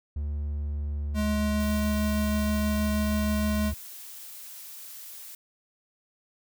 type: tone with pitch glide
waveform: triangle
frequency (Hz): 73.4 to 72.47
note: D2 to D2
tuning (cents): 0 to -22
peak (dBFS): -26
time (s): 0.16-3.74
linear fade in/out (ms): 5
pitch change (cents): -22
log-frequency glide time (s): 0.36-1.93
type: tone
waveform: square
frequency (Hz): 211.1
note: G#3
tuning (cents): +29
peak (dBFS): -26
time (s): 1.14-3.73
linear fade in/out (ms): 50
type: noise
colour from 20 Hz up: blue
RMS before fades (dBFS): -43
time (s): 1.6-5.35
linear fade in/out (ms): 2
effects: none